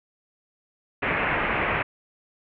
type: low-pass noise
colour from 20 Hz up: white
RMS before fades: -25 dBFS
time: 1.02-1.83 s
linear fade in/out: 10 ms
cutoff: 2500 Hz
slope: 48 dB/octave
effects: none